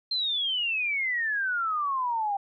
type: exponential sweep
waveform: sine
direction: down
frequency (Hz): 4186 to 784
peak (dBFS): -25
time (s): 0.11-2.37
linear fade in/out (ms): 5
effects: none